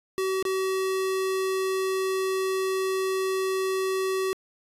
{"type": "tone with dropouts", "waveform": "square", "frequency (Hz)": 379.9, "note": "F#4", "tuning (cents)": 46, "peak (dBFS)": -25, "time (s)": [0.18, 4.33], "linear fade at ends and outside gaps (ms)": 0, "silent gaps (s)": [0.426, 0.452], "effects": ["resampled to 32000 Hz"]}